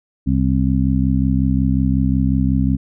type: harmonic tone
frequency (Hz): 65.5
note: C2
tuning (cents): +2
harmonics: 1 / 2 / 3 / 4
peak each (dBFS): -19 / -19 / -19 / -19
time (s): 0.26-2.77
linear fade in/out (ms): 20
effects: none